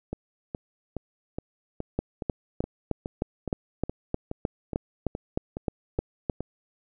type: two click trains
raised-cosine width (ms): 2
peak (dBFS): -18 / -12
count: 16 / 15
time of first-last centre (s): 0.13-6.406 / 1.99-6.298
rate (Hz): 2.39 / 3.25
effects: none